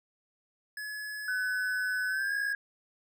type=tone; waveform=square; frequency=1700 Hz; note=G#6; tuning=40 cents sharp; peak=-37 dBFS; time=0.77-2.53 s; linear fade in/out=2 ms
type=tone with pitch glide; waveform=sine; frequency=1504 to 1640.1 Hz; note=F#6 to G#6; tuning=+28 to -22 cents; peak=-29 dBFS; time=1.28-2.55 s; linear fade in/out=2 ms; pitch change=+150 cents; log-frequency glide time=2.08-2.34 s
effects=none